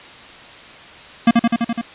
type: tone with echo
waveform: square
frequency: 233.1 Hz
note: A#3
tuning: in tune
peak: -8 dBFS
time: 1.27-1.31 s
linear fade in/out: 5 ms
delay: 84 ms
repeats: 6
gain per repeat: -2 dB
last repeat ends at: 1.814 s
effects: white hiss -39 dBFS RMS until 1.94 s + resampled to 8000 Hz